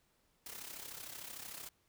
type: noise with amplitude modulation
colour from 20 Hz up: white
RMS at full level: -45 dBFS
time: 0.46-1.69 s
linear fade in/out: 2 ms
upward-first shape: sine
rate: 33.3 Hz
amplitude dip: 65%
effects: pink hiss -75 dBFS RMS until 1.88 s